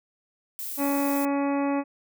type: noise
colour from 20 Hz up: violet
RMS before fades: -34 dBFS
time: 0.59-1.25 s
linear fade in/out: 0 ms
type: harmonic tone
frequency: 280.9 Hz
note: C#4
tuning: 23 cents sharp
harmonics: 1 / 2 / 3 / 4 / 5 / 6 / 7 / 8 / 9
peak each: -24 / -30 / -32 / -36 / -44 / -47 / -43 / -48 / -42 dBFS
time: 0.77-1.84 s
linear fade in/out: 50 ms
effects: none